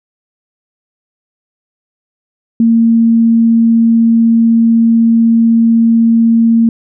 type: tone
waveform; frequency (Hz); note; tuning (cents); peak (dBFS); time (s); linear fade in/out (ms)
sine; 229; A#3; -31; -5; 2.6-6.69; 2
effects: none